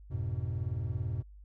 triangle chord, F diminished, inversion none, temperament just, 87.31 / 104.77 / 125.72 Hz, F2 / Ab2 / Cb3, 0 / +16 / +31 cents, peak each -34 dBFS, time 0.1-1.23 s, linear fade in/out 20 ms, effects added 50 Hz sine -49 dBFS peak until 1.44 s

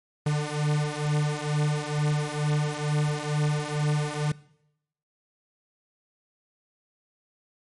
45% pulse beating tone pair, 148 / 150.2 Hz, D3 / D3, +14 / +39 cents, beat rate 2.2 Hz, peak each -27 / -27 dBFS, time 0.26-4.32 s, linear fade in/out 5 ms, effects noise-tail reverb RT60 0.8 s tail -21 dB re dry + MP3 48 kbps

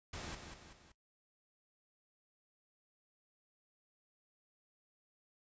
pink noise with echo, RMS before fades -45 dBFS, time 0.13-0.35 s, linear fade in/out 5 ms, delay 190 ms, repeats 3, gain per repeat -6 dB, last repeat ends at 0.92 s, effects noise-tail reverb RT60 0.1 s tail -18 dB re dry + resampled to 16000 Hz

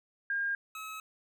sine / 25% pulse tone pair in turn, 1613 / 1285.2 Hz, G6 / E6, +49 / -44 cents, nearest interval major third, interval 393 cents, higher first, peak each -29 / -36 dBFS, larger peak first, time 0.3-0.55 / 0.75-1 s, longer neither, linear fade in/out 2 ms, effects none

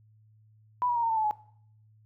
sine tone with pitch steps, 987.8 / 963 / 938.8 / 915.3 / 892.3 / 869.9 / 848.1 Hz, B5 / B5 / A#5 / A#5 / A5 / A5 / G#5, 0 / -44 / +12 / -32 / +24 / -20 / +36 cents, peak -24 dBFS, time 0.82-1.31 s, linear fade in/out 0 ms, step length 70 ms, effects noise-tail reverb RT60 0.6 s tail -18 dB re dry + added 108 Hz sine -57 dBFS peak until 2.05 s

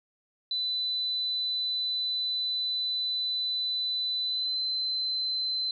sine tone with pitch glide, 4000 to 4065 Hz, B7 to B7, +21 to +49 cents, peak -27 dBFS, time 0.51-5.71 s, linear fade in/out 2 ms, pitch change +28 cents, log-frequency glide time 4.24-4.59 s, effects none

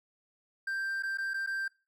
triangle tone with dropouts, 1576 Hz, G6, 9 cents sharp, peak -29 dBFS, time 0.67-1.68 s, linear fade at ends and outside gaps 5 ms, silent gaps 1.025-1.033 / 1.174-1.183 / 1.336-1.341 / 1.464-1.472 s, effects noise-tail reverb RT60 0.3 s tail -21 dB re dry + MP3 96 kbps

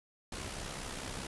pink noise with amplitude modulation, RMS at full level -39 dBFS, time 0.32-1.27 s, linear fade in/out 5 ms, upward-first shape sine, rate 64.8 Hz, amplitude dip 50%, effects resampled to 24000 Hz

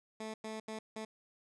15% pulse tone bursts at uneven times, 218.7 Hz, A3, 10 cents flat, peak -34 dBFS, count 4, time 0.2-0.34 / 0.44-0.6 / 0.68-0.79 / 0.96-1.05 s, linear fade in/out 5 ms, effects resampled to 22050 Hz + 12-bit

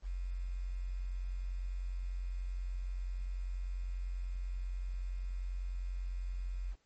sine tone with quantisation, 45.13 Hz, F#1, 42 cents flat, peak -35 dBFS, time 0.02-6.76 s, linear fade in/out 50 ms, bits 10, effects pink hiss -75 dBFS RMS until 6.85 s + MP3 32 kbps

